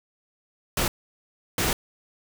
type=noise bursts at uneven times; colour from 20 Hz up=pink; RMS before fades=-24 dBFS; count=2; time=0.77-0.88 / 1.58-1.73 s; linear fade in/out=2 ms; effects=none